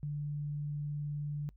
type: tone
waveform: sine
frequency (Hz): 146.83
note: D3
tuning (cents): 0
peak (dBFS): -34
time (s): 0.03-1.49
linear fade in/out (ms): 0
effects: noise-tail reverb RT60 0.1 s tail -26 dB re dry + added 50 Hz sine -56 dBFS peak until 1.56 s